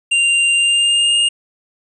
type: tone with pitch glide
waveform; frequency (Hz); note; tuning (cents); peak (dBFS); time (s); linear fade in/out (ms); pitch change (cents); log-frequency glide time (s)
square; 2784 to 2831; F7 to F7; -6 to +23; -12; 0.11-1.29; 10; +29; 0.53-1.17
effects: resampled to 24000 Hz